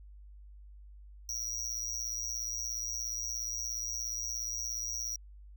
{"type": "tone with amplitude modulation", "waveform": "square", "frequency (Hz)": 5740, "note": "F8", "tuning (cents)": 47, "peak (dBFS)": -31, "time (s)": [1.29, 5.16], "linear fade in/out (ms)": 2, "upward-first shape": "sine", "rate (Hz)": 117, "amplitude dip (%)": 90, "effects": ["added 50 Hz sine -49 dBFS peak until 5.56 s"]}